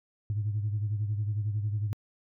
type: beating tone pair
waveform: sine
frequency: 103.83 / 114.83 Hz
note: G#2 / A#2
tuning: 0 / -26 cents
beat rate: 11 Hz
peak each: -27 / -35 dBFS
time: 0.3-1.93 s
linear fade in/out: 0 ms
effects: tanh soft clip ceiling -22 dBFS